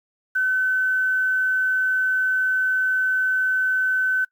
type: tone with quantisation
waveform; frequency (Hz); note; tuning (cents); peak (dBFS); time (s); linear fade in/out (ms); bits
sine; 1519; F#6; +45; -18; 0.35-4.25; 10; 8
effects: noise-tail reverb RT60 0.1 s tail -21 dB re dry